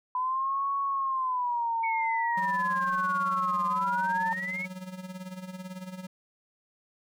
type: tone with vibrato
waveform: sine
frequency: 1000 Hz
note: B5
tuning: 21 cents sharp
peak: -26 dBFS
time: 0.15-4.33 s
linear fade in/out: 2 ms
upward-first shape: sine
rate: 0.41 Hz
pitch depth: 180 cents each way
type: exponential two-way sweep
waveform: sine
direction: down then up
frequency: 2242 to 1205 to 2242 Hz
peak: -31 dBFS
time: 1.83-4.66 s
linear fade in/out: 10 ms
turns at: 3.67 s
type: tone with tremolo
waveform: square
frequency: 185 Hz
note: F#3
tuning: in tune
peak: -36 dBFS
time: 2.37-6.07 s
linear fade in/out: 5 ms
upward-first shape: sine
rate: 18 Hz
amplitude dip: 70%
effects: none